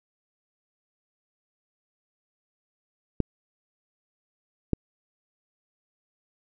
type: clicks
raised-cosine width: 3 ms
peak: -9 dBFS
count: 2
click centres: 3.203 / 4.733 s
effects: none